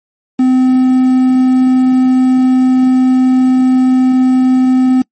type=tone with quantisation; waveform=triangle; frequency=256.8 Hz; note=C4; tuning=32 cents flat; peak=-4 dBFS; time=0.39-5.02 s; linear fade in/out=5 ms; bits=5; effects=noise-tail reverb RT60 0.1 s tail -26 dB re dry + MP3 32 kbps